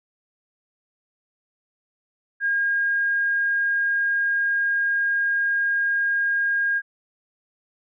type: tone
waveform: sine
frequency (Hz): 1622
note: G#6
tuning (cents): -41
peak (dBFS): -19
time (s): 2.4-6.82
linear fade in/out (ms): 50
effects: none